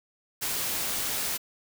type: noise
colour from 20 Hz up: white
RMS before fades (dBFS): -30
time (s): 0.41-1.38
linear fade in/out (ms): 20
effects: none